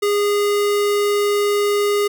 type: tone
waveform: square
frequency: 410.2 Hz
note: G#4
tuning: 21 cents flat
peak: -16 dBFS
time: 0.02-2.08 s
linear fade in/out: 10 ms
effects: none